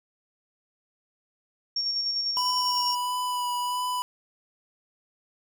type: tone with tremolo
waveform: sine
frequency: 5520 Hz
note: F8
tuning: 21 cents flat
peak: -24 dBFS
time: 1.76-2.95 s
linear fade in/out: 5 ms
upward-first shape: square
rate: 10 Hz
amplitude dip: 30%
type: tone with vibrato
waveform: square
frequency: 987.8 Hz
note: B5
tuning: in tune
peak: -27 dBFS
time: 2.37-4.02 s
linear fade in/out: 0 ms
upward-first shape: sine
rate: 1.5 Hz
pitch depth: 15 cents each way
effects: none